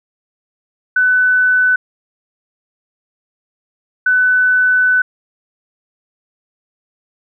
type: tone bursts at uneven times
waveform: sine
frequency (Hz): 1500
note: F#6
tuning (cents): +23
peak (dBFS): -9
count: 2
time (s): 0.96-1.76 / 4.06-5.02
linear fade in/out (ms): 5
effects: none